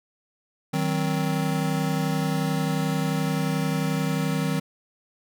square chord, C diminished, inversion first, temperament just, 156.98 / 188.37 / 261.6 Hz, Eb3 / Gb3 / C4, +16 / +31 / 0 cents, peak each -26 / -29 / -30 dBFS, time 0.73-4.6 s, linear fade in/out 10 ms, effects none

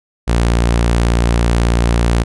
sawtooth tone, 58.27 Hz, A#1, in tune, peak -7 dBFS, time 0.27-2.24 s, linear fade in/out 20 ms, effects resampled to 24000 Hz

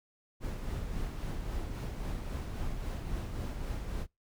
brown noise with tremolo, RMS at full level -35 dBFS, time 0.4-4.07 s, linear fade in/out 50 ms, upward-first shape sine, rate 3.7 Hz, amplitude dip 35%, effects noise-tail reverb RT60 0.2 s tail -25 dB re dry

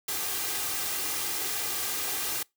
white noise with comb filter, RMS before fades -31 dBFS, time 0.08-2.43 s, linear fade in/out 5 ms, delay 2.5 ms, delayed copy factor +0.55, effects noise-tail reverb RT60 0.2 s tail -25 dB re dry + high-pass 100 Hz 12 dB/octave

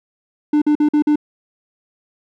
triangle tone bursts, 298.2 Hz, D4, 27 cents sharp, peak -9 dBFS, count 5, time 0.53-1.158 s, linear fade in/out 5 ms, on 88 ms, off 47 ms, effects none

